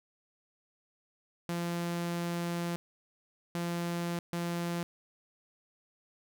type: tone bursts at uneven times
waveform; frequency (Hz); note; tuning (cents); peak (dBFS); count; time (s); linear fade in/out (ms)
sawtooth; 171.9; F3; -27; -28; 3; 1.49-2.76 / 3.55-4.19 / 4.33-4.83; 0
effects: none